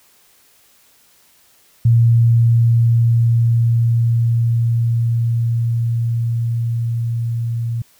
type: tone with level ramp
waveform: sine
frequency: 116.54 Hz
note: A#2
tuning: in tune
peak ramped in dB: -8 to -18 dBFS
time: 1.85-7.82 s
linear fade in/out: 5 ms
effects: white hiss -53 dBFS RMS until 7.99 s